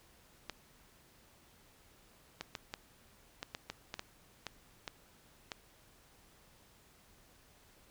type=clicks; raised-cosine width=0.2 ms; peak=-22 dBFS; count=12; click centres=0.497 / 2.41 / 2.552 / 2.739 / 3.429 / 3.549 / 3.7 / 3.941 / 3.994 / 4.467 / 4.878 / 5.518 s; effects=pink hiss -64 dBFS RMS until 7.9 s